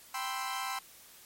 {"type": "chord", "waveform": "sawtooth", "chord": "C major seventh", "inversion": "second", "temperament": "equal", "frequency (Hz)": [784, 987.8, 1046.5, 1318.5], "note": ["G5", "B5", "C6", "E6"], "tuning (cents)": [0, 0, 0, 0], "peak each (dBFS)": [-35, -39, -34, -37], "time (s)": [0.14, 0.79], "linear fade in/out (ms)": 5, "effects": ["white hiss -55 dBFS RMS until 1.25 s", "MP3 64 kbps"]}